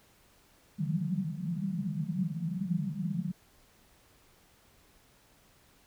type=band-pass noise; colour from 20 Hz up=pink; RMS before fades=-33 dBFS; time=0.78-3.32 s; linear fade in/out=10 ms; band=150 to 200 Hz; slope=96 dB/octave; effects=pink hiss -63 dBFS RMS until 5.86 s